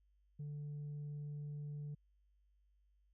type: tone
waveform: sine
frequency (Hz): 146.83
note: D3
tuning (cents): 0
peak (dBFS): -40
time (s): 0.39-1.95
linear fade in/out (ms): 10
effects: tanh soft clip ceiling -41 dBFS + added 50 Hz sine -70 dBFS peak until 3.13 s